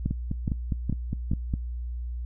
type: two click trains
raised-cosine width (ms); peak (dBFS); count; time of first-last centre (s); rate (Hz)
5; -13 / -15; 4 / 8; 0.06-1.315 / 0.11-1.539; 2.39 / 4.9
effects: noise-tail reverb RT60 0.2 s tail -25 dB re dry + added 60 Hz sine -30 dBFS peak until 2.25 s